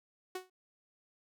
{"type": "tone with exponential decay", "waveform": "sawtooth", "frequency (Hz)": 370, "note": "F#4", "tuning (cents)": 0, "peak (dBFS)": -31, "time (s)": [0.35, 0.5], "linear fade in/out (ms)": 5, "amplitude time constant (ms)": 32, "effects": []}